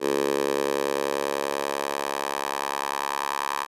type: tone with high-pass filter sweep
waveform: 10% pulse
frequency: 70.2 Hz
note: C#2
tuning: 22 cents sharp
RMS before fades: -27 dBFS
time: 0-3.67 s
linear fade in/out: 50 ms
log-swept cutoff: 410 to 980 Hz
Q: 2.4
effects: resampled to 32000 Hz